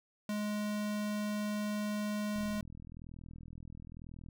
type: tone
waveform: square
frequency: 209.2 Hz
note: G#3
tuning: 13 cents sharp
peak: -34 dBFS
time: 0.29-2.61 s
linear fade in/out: 2 ms
type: click train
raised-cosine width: 5 ms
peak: -37 dBFS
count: 80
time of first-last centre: 2.36-4.287 s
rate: 41 Hz
effects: none